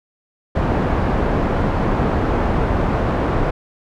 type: low-pass noise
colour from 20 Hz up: pink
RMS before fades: -18 dBFS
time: 0.55-3.51 s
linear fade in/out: 10 ms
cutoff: 1100 Hz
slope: 12 dB/octave
effects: none